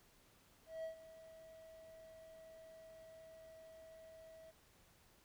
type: tone with ADSR envelope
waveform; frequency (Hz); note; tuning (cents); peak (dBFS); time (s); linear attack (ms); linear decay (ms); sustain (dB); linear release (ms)
triangle; 646; E5; -35; -39; 0.66-4.52; 180; 110; -15; 25
effects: pink hiss -69 dBFS RMS until 5.24 s